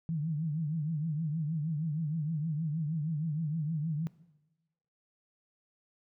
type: tone with vibrato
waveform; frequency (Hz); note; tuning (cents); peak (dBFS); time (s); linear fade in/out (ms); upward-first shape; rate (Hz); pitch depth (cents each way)
sine; 155.9; D#3; +4; -30; 0.09-4.07; 0; triangle; 6.4; 150
effects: noise-tail reverb RT60 1.0 s tail -18 dB re dry